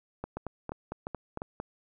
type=two click trains; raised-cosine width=1 ms; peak=-21 / -21 dBFS; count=4 / 7; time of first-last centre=0.37-1.419 / 0.24-1.601 s; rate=2.86 / 4.41 Hz; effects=none